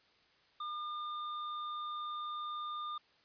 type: tone with hard clipping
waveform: sine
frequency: 1207 Hz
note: D6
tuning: 47 cents sharp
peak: -40 dBFS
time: 0.6-2.98 s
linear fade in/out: 5 ms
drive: 15 dB
effects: white hiss -68 dBFS RMS until 3.24 s + resampled to 11025 Hz